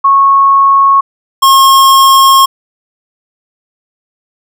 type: tone pair in turn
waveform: sine / square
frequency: 1100 / 1079.2 Hz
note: C#6 / C#6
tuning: -14 / -47 cents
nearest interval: unison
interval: 33 cents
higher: first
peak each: -3 dBFS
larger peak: neither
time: 0.04-1.01 / 1.42-2.46 s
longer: second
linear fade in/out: 10 ms
effects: none